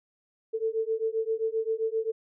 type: beating tone pair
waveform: sine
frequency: 441.8 / 449.4 Hz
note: A4 / A4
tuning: +7 / +37 cents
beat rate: 7.6 Hz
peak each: -29 dBFS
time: 0.53-2.12 s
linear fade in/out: 20 ms
effects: none